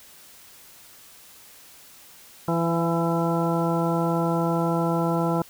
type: harmonic tone with a mistuned harmonic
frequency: 167.2 Hz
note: E3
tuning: 25 cents sharp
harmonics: 1 / 2 / 3 / 4 / 5 / 6 / 8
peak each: -24 / -27 / -29 / -30 / -31 / -32 / -33 dBFS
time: 2.48-5.42 s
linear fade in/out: 2 ms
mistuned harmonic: 4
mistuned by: +17 cents
effects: white hiss -49 dBFS RMS until 5.49 s